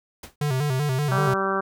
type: noise with exponential decay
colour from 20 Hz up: pink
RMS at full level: -33 dBFS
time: 0.23-0.36 s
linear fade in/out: 5 ms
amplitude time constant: 28 ms
type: tone with vibrato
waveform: square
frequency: 138.59 Hz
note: C#3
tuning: in tune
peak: -22 dBFS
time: 0.41-1.34 s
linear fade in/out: 5 ms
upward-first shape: square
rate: 5.2 Hz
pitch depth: 110 cents each way
type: harmonic tone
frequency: 193.7 Hz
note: G3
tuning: 20 cents flat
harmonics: 1 / 2 / 3 / 4 / 5 / 6 / 7 / 8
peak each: -31 / -27 / -31 / -32 / -33 / -27 / -30 / -31 dBFS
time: 1.11-1.61 s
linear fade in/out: 10 ms
effects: none